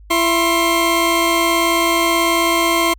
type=tone pair together; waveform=20% pulse; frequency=335.5 / 1065 Hz; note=E4 / C6; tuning=+31 / +30 cents; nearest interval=octave + minor sixth; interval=1999 cents; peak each=-11 / -11 dBFS; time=0.1-2.94 s; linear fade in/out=10 ms; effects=added 51 Hz sine -38 dBFS peak until 2.98 s + MP3 96 kbps